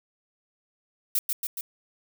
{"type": "noise with echo", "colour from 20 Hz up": "violet", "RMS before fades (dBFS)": -24, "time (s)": [1.15, 1.19], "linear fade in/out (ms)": 2, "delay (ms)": 140, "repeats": 3, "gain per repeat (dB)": -3, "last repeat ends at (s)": 1.61, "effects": []}